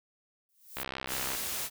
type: noise with exponential growth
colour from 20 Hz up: violet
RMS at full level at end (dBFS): -36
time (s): 0.49-0.83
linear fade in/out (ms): 0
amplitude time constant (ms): 72
type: click train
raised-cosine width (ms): 0.3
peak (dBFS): -19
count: 39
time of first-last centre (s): 0.77-1.349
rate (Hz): 65.6
type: noise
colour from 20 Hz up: white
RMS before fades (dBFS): -35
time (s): 1.07-1.7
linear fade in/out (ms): 50
effects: none